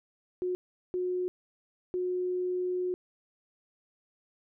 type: tone bursts at uneven times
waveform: sine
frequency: 363 Hz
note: F#4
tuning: 33 cents flat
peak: -28 dBFS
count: 3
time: 0.42-0.55 / 0.94-1.28 / 1.94-2.94 s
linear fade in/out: 0 ms
effects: none